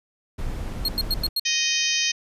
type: noise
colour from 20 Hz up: brown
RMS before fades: -29 dBFS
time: 0.38-1.29 s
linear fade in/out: 10 ms
type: tone bursts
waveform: 45% pulse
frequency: 4267 Hz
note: C8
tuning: 33 cents sharp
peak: -20 dBFS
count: 5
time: 0.85-1.396 s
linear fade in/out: 2 ms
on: 34 ms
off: 94 ms
type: harmonic tone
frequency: 622.3 Hz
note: D#5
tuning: in tune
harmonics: 3 / 4 / 5 / 6 / 7 / 8 / 9 / 10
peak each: -31 / -27 / -27 / -30 / -33 / -29 / -29 / -28 dBFS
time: 1.45-2.12 s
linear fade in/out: 10 ms
effects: resampled to 32000 Hz